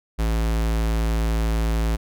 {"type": "tone", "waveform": "square", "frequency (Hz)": 55.4, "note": "A1", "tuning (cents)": 13, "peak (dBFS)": -20, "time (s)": [0.18, 1.97], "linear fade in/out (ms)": 20, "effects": []}